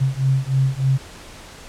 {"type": "beating tone pair", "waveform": "sine", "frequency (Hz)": [132.1, 135.4], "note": ["C3", "C#3"], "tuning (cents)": [17, -40], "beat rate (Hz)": 3.3, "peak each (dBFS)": -19, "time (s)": [0, 0.98], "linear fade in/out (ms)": 20, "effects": ["pink hiss -40 dBFS RMS until 1.68 s", "low-pass 9000 Hz 12 dB/octave"]}